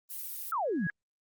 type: noise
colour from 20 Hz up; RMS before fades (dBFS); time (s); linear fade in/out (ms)
violet; -39; 0.09-0.52; 20
type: exponential sweep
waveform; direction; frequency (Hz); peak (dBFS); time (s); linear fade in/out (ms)
sine; down; 1409 to 152.9; -28; 0.52-0.87; 2
type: tone with exponential growth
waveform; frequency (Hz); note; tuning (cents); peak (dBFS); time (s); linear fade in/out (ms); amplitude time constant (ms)
sine; 1661.2; G#6; 0; -29; 0.65-0.9; 1; 54
effects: Opus 24 kbps